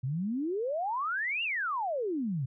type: exponential two-way sweep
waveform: sine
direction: up then down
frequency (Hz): 121.9 to 2856 to 121.9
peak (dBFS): -29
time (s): 0.03-2.46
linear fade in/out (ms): 10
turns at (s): 1.43
effects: none